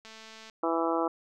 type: click train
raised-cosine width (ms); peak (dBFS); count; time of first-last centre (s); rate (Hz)
0.2; -31; 100; 0.05-0.498; 221
type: harmonic tone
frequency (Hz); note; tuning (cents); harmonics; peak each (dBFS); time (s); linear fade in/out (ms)
165.5; E3; +7; 2 / 3 / 4 / 5 / 6 / 7 / 8; -30 / -32 / -33 / -34 / -35 / -35 / -36; 0.63-1.08; 5
effects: none